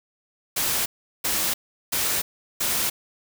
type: noise bursts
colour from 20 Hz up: white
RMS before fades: -24 dBFS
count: 4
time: 0.56-2.9 s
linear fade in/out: 10 ms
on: 300 ms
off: 380 ms
effects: none